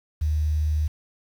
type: tone with quantisation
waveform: sine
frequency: 76.5 Hz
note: D#2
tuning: 29 cents flat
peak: -20 dBFS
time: 0.21-0.88 s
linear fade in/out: 10 ms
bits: 8
effects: none